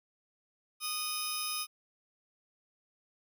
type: tone cluster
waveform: 15% pulse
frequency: 1236 / 3025 / 5140 Hz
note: D#6 / F#7 / E8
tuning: -12 / +38 / -45 cents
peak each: -31 / -36 / -31 dBFS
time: 0.8-1.67 s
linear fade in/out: 50 ms
effects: none